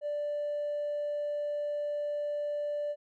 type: tone with hard clipping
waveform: sine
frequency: 587.3 Hz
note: D5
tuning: in tune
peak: -31 dBFS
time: 0.01-2.96 s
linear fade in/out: 50 ms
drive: 1 dB
effects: none